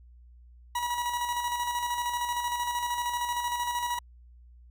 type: tone with tremolo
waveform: 40% pulse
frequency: 966 Hz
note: B5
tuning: 39 cents flat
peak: -26 dBFS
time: 0.75-3.99 s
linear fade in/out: 5 ms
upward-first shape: square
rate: 13 Hz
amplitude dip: 40%
effects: added 60 Hz sine -50 dBFS peak until 4.7 s